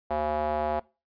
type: tone with band-pass filter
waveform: square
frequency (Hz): 75.8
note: D#2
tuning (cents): -45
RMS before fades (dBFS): -28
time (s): 0.1-0.8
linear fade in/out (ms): 10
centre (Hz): 730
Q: 3.3
effects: noise-tail reverb RT60 0.3 s tail -22 dB re dry + resampled to 11025 Hz